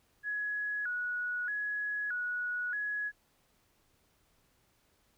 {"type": "tone with vibrato", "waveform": "sine", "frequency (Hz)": 1568, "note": "G6", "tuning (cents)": 0, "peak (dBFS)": -32, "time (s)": [0.23, 3.12], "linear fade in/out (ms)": 50, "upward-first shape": "square", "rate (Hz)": 0.8, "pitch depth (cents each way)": 120, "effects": ["pink hiss -71 dBFS RMS until 5.17 s"]}